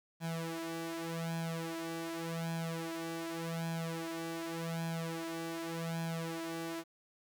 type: tone with flanger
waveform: sawtooth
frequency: 165.2 Hz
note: E3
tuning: 4 cents sharp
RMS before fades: -39 dBFS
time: 0.2-6.84 s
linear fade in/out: 50 ms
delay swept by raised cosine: 1.2 to 3.5 ms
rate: 0.86 Hz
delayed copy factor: +0.95
effects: 11-bit